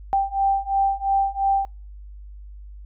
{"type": "beating tone pair", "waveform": "sine", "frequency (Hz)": [784, 786.9], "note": ["G5", "G5"], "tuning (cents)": [0, 6], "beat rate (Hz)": 2.9, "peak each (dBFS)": [-22, -21], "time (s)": [0.13, 1.65], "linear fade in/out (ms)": 0, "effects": ["noise-tail reverb RT60 0.3 s tail -26 dB re dry", "added 50 Hz sine -37 dBFS peak until 2.85 s"]}